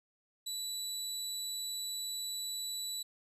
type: tone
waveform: 25% pulse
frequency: 3951 Hz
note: B7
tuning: in tune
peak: -33 dBFS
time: 0.46-3.03 s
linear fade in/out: 10 ms
effects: resampled to 32000 Hz